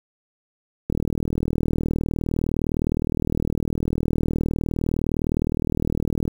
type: click train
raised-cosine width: 3 ms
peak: -10 dBFS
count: 214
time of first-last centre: 0.9-6.279 s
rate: 39.6 Hz
effects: 7-bit